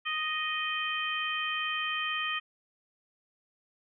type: harmonic tone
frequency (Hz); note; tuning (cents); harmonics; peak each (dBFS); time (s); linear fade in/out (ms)
622.3; D#5; 0; 2 / 3 / 4 / 5; -35 / -35 / -35 / -35; 0.05-2.4; 20
effects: none